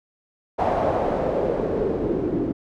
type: noise with low-pass filter sweep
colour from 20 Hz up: white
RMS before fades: -23 dBFS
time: 0.58-2.53 s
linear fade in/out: 20 ms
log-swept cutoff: 750 to 320 Hz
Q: 3
effects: none